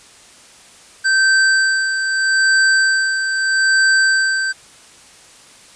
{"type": "tone with tremolo", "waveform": "square", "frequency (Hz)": 1555, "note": "G6", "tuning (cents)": -14, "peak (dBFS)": -11, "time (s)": [1.04, 4.53], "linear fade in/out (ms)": 20, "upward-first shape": "sine", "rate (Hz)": 0.79, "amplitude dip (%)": 55, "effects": ["white hiss -44 dBFS RMS until 5.75 s", "resampled to 22050 Hz"]}